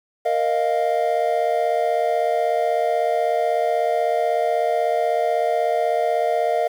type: chord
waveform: triangle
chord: Bb suspended fourth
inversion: none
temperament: equal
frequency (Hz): 466.2 / 622.3 / 698.5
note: Bb4 / Eb5 / F5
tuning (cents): 0 / 0 / 0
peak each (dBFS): -22 / -20 / -19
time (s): 0.25-6.68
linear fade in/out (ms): 10
effects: 8-bit